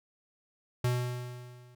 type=tone with level ramp; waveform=square; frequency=123.47 Hz; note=B2; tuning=in tune; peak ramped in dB=-25 to -55 dBFS; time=0.84-1.75 s; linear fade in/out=5 ms; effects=none